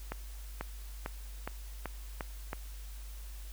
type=accelerating click train; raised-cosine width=0.5 ms; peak=-21 dBFS; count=7; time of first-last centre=0.12-2.531 s; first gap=490 ms; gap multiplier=0.92; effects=added 50 Hz sine -42 dBFS peak until 3.52 s + white hiss -55 dBFS RMS until 3.52 s